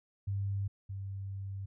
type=tone pair in turn; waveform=sine; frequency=99.1 / 97.74 Hz; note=G2 / G2; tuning=+19 / -5 cents; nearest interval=unison; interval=24 cents; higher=first; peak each=-31 / -37 dBFS; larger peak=first; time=0.27-0.68 / 0.89-1.66 s; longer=second; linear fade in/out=10 ms; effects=none